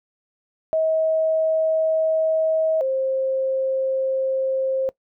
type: tone pair in turn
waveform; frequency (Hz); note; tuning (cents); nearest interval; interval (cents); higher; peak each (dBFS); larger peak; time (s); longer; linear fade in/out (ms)
sine; 638 / 529.6; D#5 / C5; +43 / +21; minor third; 322; first; -17 / -19; first; 0.73-2.81 / 2.81-4.89; neither; 0
effects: noise-tail reverb RT60 0.1 s tail -21 dB re dry